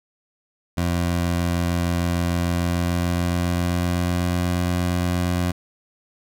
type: tone with pitch glide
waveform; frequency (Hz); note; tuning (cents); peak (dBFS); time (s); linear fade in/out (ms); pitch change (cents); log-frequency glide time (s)
20% pulse; 86.6 to 88.57; F2 to F2; -14 to +25; -15; 0.77-5.52; 10; +39; 2.45-4.5
effects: none